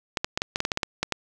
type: clicks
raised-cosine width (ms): 0.2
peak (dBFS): -7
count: 12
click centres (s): 0.172 / 0.245 / 0.375 / 0.419 / 0.559 / 0.604 / 0.651 / 0.718 / 0.774 / 0.832 / 1.03 / 1.123
effects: none